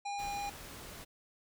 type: harmonic tone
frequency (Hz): 810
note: G#5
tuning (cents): -43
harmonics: 1 / 3 / 5 / 7 / 9 / 10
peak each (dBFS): -36 / -46 / -50 / -53 / -55 / -56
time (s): 0.05-0.5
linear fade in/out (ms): 10
type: noise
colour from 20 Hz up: pink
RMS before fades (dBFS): -48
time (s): 0.18-1.05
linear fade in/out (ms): 20
effects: none